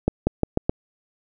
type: accelerating click train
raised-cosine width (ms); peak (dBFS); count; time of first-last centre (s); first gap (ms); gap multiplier
2; -5; 5; 0.08-0.695; 190; 0.86
effects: none